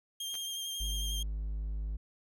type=tone with vibrato; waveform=sawtooth; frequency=3200 Hz; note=G7; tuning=35 cents sharp; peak=-33 dBFS; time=0.2-1.23 s; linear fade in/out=5 ms; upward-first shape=sine; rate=11 Hz; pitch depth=21 cents each way
type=clicks; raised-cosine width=0.2 ms; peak=-31 dBFS; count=2; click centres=0.342 / 0.353 s
type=tone; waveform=triangle; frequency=52.1 Hz; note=G#1; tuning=6 cents sharp; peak=-31 dBFS; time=0.8-1.97 s; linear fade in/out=10 ms
effects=none